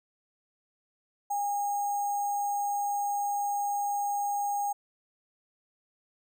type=tone with sample-and-hold; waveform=sine; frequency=812 Hz; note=G#5; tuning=39 cents flat; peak=-27 dBFS; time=1.3-4.73 s; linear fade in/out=10 ms; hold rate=7350 Hz; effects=none